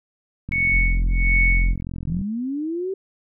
click train, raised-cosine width 5 ms, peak -18 dBFS, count 76, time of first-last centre 0.49-2.214 s, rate 43.5 Hz
sine tone with tremolo, 2217 Hz, C#7, in tune, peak -16 dBFS, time 0.52-1.81 s, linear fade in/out 0 ms, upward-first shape sine, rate 1.4 Hz, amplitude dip 100%
sine tone, 43.11 Hz, F1, 22 cents flat, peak -15 dBFS, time 0.7-1.76 s, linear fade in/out 50 ms
sine linear sweep, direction up, 152.6 to 391.2 Hz, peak -23 dBFS, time 2.07-2.94 s, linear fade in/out 5 ms
effects none

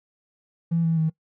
triangle tone with pitch steps, 167.2 / 163.9 / 159.2 Hz, E3 / E3 / D#3, +25 / -10 / +40 cents, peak -15 dBFS, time 0.71-1.1 s, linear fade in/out 20 ms, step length 130 ms, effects noise-tail reverb RT60 0.1 s tail -24 dB re dry + tanh soft clip ceiling -17 dBFS

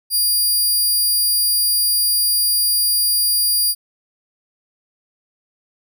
15% pulse tone, 4800 Hz, D8, 37 cents sharp, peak -8 dBFS, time 0.1-3.75 s, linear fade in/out 50 ms, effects none

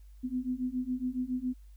sine beating tone pair, 248.9 / 256.1 Hz, B3 / C4, +14 / -37 cents, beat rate 7.2 Hz, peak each -34 / -33 dBFS, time 0.23-1.54 s, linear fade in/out 20 ms, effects added 50 Hz sine -49 dBFS peak until 1.76 s + white hiss -72 dBFS RMS until 1.76 s

